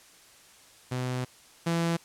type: tone pair in turn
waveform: sawtooth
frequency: 126.6 / 167.85 Hz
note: B2 / E3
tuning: +43 / +32 cents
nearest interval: perfect fourth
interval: 489 cents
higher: second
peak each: -25 / -21 dBFS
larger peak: second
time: 0.91-1.25 / 1.66-1.97 s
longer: first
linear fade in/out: 10 ms
effects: white hiss -55 dBFS RMS until 2.04 s + low-pass 10000 Hz 12 dB/octave